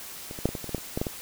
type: clicks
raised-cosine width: 2 ms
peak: -24 / -24 / -8 / -19 / -19 / -23 / -22 / -13 / -26 / -14 / -13 / -16 dBFS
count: 12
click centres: 0.311 / 0.389 / 0.456 / 0.49 / 0.552 / 0.643 / 0.693 / 0.747 / 0.781 / 0.975 / 1.015 / 1.068 s
effects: white hiss -41 dBFS RMS until 1.21 s